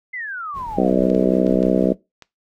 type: exponential sweep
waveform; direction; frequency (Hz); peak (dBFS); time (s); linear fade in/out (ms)
sine; down; 2093 to 249.8; -26; 0.13-1.56; 10
type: noise with tremolo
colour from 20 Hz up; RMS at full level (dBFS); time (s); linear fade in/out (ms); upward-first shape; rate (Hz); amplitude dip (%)
brown; -34; 0.53-1.95; 50; triangle; 6.4; 40
type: harmonic tone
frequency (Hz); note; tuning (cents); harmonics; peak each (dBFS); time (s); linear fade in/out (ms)
63.5; B1; +49; 3 / 4 / 5 / 6 / 7 / 8 / 9 / 10; -20 / -21 / -22 / -23 / -23 / -24 / -25 / -25; 0.77-1.93; 10
type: clicks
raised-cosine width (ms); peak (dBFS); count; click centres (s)
0.2; -22; 5; 1.101 / 1.149 / 1.467 / 1.629 / 2.223
effects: noise-tail reverb RT60 0.2 s tail -19 dB re dry